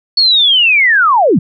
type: linear sweep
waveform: sine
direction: down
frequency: 4435 to 130.4 Hz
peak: -6 dBFS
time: 0.17-1.39 s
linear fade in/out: 5 ms
effects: none